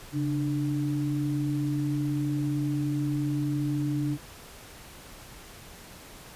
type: tone pair together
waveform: sine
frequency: 139.34 / 296.8 Hz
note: C#3 / D4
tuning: +9 / +18 cents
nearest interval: octave + minor second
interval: 1309 cents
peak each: -28 dBFS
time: 0.12-4.18 s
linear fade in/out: 50 ms
effects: pink hiss -47 dBFS RMS until 6.35 s + resampled to 32000 Hz